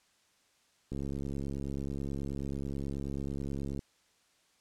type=click train; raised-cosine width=3 ms; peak=-25 dBFS; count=200; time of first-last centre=0.92-3.792 s; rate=69.3 Hz; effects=white hiss -69 dBFS RMS until 4.6 s + low-pass 8000 Hz 12 dB/octave